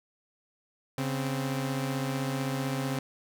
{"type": "tone pair together", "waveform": "sawtooth", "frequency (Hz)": [137.85, 260], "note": ["C#3", "C4"], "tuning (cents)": [-9, -11], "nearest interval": "major seventh", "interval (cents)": 1098, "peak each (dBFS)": [-27, -29], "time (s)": [0.98, 2.99], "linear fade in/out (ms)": 2, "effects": []}